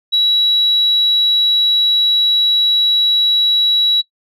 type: tone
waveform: sine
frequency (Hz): 3900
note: B7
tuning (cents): -23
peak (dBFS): -9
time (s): 0.12-4.02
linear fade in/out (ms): 20
effects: noise-tail reverb RT60 0.1 s tail -17 dB re dry + tanh soft clip ceiling -5 dBFS